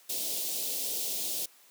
white band-stop noise, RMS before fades -33 dBFS, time 0.09-1.46 s, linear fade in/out 10 ms, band 630 to 3100 Hz, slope 24 dB/octave, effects white hiss -59 dBFS RMS until 1.7 s + high-pass 300 Hz 12 dB/octave

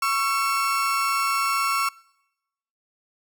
35% pulse tone pair together, 1108.7 / 1344.4 Hz, C#6 / E6, 0 / +34 cents, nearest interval minor third, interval 334 cents, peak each -22 dBFS, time 0.02-1.89 s, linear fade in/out 5 ms, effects noise-tail reverb RT60 0.9 s tail -25 dB re dry

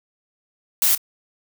blue noise with echo, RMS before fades -17 dBFS, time 0.82-0.95 s, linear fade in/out 2 ms, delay 28 ms, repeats 1, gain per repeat -15 dB, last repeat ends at 0.978 s, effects none

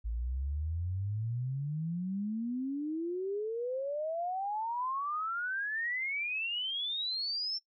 sine exponential sweep, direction up, 53.7 to 5440 Hz, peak -32 dBFS, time 0.04-7.59 s, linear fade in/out 20 ms, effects noise-tail reverb RT60 0.1 s tail -21 dB re dry

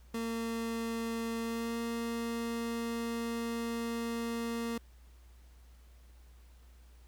30% pulse tone with pitch glide, 228.9 to 232.1 Hz, A#3 to A#3, -31 to -7 cents, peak -31 dBFS, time 0.14-4.78 s, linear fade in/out 5 ms, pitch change +24 cents, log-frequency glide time 1.4-1.8 s, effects added 60 Hz sine -54 dBFS peak until 7.07 s + pink hiss -67 dBFS RMS until 7.07 s

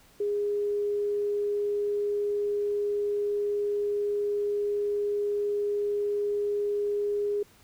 sine tone, 410.8 Hz, G#4, 19 cents flat, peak -25 dBFS, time 0.2-7.43 s, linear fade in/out 5 ms, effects pink hiss -58 dBFS RMS until 7.63 s

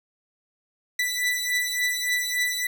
sawtooth beating tone pair, 1975.5 / 1979 Hz, B6 / B6, 0 / +3 cents, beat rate 3.5 Hz, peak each -24 / -22 dBFS, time 0.99-2.67 s, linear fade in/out 5 ms, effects none

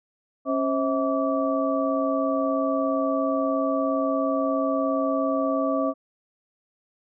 sine tone cluster, 273.4 / 528 / 645 / 1153 Hz, C#4 / C5 / E5 / D6, -24 / +16 / -38 / -32 cents, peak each -25 / -28 / -26 / -29 dBFS, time 0.45-5.94 s, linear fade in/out 50 ms, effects none

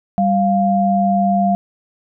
sine tone pair together, 196.01 / 698.5 Hz, G3 / F5, 0 / 0 cents, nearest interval octave + minor seventh, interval 2200 cents, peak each -15 dBFS, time 0.18-1.55 s, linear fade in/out 0 ms, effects none

